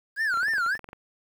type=tone with vibrato; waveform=triangle; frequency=1568 Hz; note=G6; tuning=in tune; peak=-21 dBFS; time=0.16-0.78 s; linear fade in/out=50 ms; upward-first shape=sine; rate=3.6 Hz; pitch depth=250 cents each way
type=clicks; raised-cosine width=0.5 ms; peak=-26 dBFS; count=12; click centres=0.341 / 0.373 / 0.431 / 0.483 / 0.536 / 0.582 / 0.663 / 0.753 / 0.793 / 0.843 / 0.889 / 0.931 s
effects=9-bit